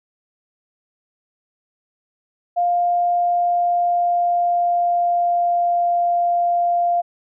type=tone with pitch glide; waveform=sine; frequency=702 to 696.7 Hz; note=F5 to F5; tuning=+9 to -4 cents; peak=-15 dBFS; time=2.56-7.02 s; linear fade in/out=20 ms; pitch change=-13 cents; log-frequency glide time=3.12-5.9 s; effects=none